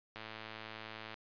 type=click train; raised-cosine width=0.3 ms; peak=-29 dBFS; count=109; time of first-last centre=0.16-1.142 s; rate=110 Hz; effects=resampled to 11025 Hz